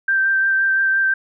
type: tone with vibrato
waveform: sine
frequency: 1568 Hz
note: G6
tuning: in tune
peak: -14 dBFS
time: 0.08-1.14 s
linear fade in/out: 5 ms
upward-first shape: sine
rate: 5.8 Hz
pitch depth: 15 cents each way
effects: none